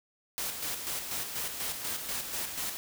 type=noise with tremolo; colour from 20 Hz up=white; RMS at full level=-34 dBFS; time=0.38-2.77 s; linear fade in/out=0 ms; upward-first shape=square; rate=4.1 Hz; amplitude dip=45%; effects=none